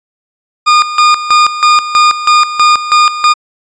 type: tone with tremolo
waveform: 40% pulse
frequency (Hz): 1219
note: D#6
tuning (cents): -36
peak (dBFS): -3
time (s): 0.66-3.34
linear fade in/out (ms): 20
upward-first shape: square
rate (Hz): 3.1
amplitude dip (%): 75
effects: resampled to 16000 Hz